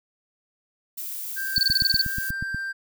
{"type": "noise", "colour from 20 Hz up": "violet", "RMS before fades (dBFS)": -33, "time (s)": [0.97, 2.31], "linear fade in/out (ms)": 10}
{"type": "tone", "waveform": "triangle", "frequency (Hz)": 1576, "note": "G6", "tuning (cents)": 9, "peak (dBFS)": -26, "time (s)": [1.36, 2.73], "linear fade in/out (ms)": 20}
{"type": "tone bursts", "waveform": "sine", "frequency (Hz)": 4483, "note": "C#8", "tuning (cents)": 19, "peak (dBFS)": -16, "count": 10, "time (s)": [1.56, 2.015], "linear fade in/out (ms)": 2, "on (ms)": 23, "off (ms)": 25}
{"type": "click train", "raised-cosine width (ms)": 5, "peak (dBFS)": -19, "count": 9, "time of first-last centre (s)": [1.58, 2.546], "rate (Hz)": 8.28}
{"effects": []}